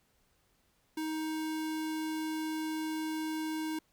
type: tone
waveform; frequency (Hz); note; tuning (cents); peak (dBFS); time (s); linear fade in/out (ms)
square; 314.2; D#4; +17; -34; 0.97-3.79; 5
effects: pink hiss -72 dBFS RMS until 3.92 s